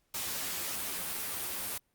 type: noise with comb filter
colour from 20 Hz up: white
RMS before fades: -36 dBFS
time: 0.14-1.78 s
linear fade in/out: 5 ms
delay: 11 ms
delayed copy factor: +0.65
effects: pink hiss -75 dBFS RMS until 1.94 s + Opus 48 kbps